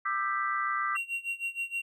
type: chord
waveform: sine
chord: E minor seventh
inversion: third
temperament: equal with one note detuned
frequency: 1191.1 / 1318.5 / 1568 / 1975.5 Hz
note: D6 / E6 / G6 / B6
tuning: +24 / 0 / 0 / 0 cents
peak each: -30 / -35 / -35 / -35 dBFS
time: 0.05-0.97 s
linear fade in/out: 10 ms
type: tone with tremolo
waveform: triangle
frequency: 2749 Hz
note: F7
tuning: 28 cents flat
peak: -27 dBFS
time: 0.95-1.82 s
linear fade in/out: 10 ms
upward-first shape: sine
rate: 6.4 Hz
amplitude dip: 90%
effects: none